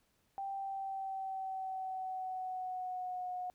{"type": "tone with pitch glide", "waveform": "sine", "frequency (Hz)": [784, 727.3], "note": ["G5", "F#5"], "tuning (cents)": [0, -30], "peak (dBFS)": -37, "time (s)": [0.38, 3.5], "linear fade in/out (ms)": 0, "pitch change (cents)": -130, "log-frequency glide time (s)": [0.52, 3.3], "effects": ["pink hiss -75 dBFS RMS until 3.54 s"]}